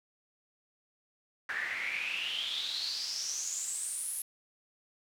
pink noise with band-pass filter sweep, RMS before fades -36 dBFS, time 1.49-4.22 s, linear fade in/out 2 ms, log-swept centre 1700 to 11000 Hz, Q 8.8, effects none

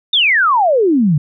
sine exponential sweep, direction down, 3729 to 138.5 Hz, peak -9 dBFS, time 0.13-1.18 s, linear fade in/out 5 ms, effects none

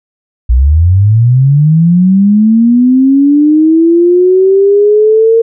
sine linear sweep, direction up, 56.7 to 460.2 Hz, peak -3 dBFS, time 0.49-5.42 s, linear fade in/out 10 ms, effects none

